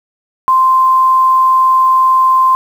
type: tone with quantisation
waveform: sine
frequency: 1043 Hz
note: C6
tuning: 6 cents flat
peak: -6 dBFS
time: 0.48-2.55 s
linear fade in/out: 0 ms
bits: 6
effects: none